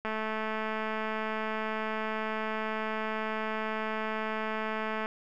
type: click train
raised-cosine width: 0.5 ms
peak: -19 dBFS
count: 1093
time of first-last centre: 0.05-5.059 s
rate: 218 Hz
effects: none